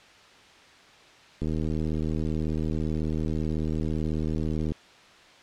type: click train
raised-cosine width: 3 ms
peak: -17 dBFS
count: 259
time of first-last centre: 1.42-4.719 s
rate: 78.2 Hz
effects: white hiss -52 dBFS RMS until 5.42 s + low-pass 4000 Hz 12 dB/octave